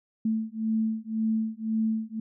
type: beating tone pair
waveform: sine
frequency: 220 / 221.9 Hz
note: A3 / A3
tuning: 0 / +15 cents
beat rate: 1.9 Hz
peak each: -28 dBFS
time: 0.25-2.2 s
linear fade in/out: 5 ms
effects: none